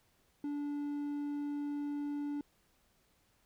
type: tone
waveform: triangle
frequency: 289.9 Hz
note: D4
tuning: 22 cents flat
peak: -33 dBFS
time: 0.44-2.41 s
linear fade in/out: 2 ms
effects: pink hiss -72 dBFS RMS until 3.45 s